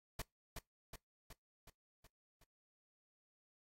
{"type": "noise with echo", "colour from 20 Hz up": "pink", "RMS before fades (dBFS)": -42, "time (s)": [0.19, 0.22], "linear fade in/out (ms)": 5, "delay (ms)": 370, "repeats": 6, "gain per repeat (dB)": -4, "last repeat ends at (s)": 2.44, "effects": ["noise-tail reverb RT60 0.2 s tail -26 dB re dry", "AAC 48 kbps"]}